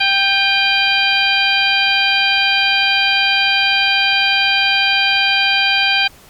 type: harmonic tone with a mistuned harmonic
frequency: 786 Hz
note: G5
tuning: 4 cents sharp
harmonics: 1 / 2 / 3 / 4 / 5 / 6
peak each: -21 / -18 / -16 / -17 / -22 / -22 dBFS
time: 0-6.08 s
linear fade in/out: 10 ms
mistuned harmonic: 3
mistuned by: +46 cents
effects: pink hiss -44 dBFS RMS until 6.29 s + MP3 96 kbps